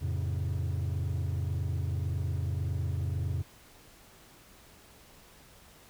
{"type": "chord", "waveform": "triangle", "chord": "F augmented", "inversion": "none", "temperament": "just", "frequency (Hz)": [87.31, 109.13, 136.42], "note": ["F2", "A2", "C#3"], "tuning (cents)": [0, -14, -27], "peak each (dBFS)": [-28, -32, -32], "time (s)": [0.01, 3.43], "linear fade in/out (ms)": 20, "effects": ["tanh soft clip ceiling -24 dBFS", "pink hiss -56 dBFS RMS until 5.89 s"]}